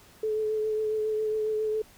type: tone with vibrato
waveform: sine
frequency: 431.9 Hz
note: A4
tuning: 32 cents flat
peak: -25 dBFS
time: 0.23-1.82 s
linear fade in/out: 5 ms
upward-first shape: triangle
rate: 7.3 Hz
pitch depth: 22 cents each way
effects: pink hiss -55 dBFS RMS until 1.97 s